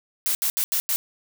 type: noise bursts at uneven times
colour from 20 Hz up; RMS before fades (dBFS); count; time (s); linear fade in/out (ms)
blue; -23; 5; 0.26-0.35 / 0.42-0.5 / 0.57-0.64 / 0.72-0.8 / 0.89-0.96; 0
effects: none